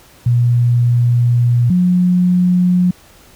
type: tone pair in turn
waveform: sine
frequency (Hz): 120.6 / 179.81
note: B2 / F#3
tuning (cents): -41 / -49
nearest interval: perfect fifth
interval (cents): 692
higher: second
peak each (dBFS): -9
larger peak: neither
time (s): 0.26-1.7 / 1.7-2.91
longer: first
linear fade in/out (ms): 5
effects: pink hiss -45 dBFS RMS until 3.35 s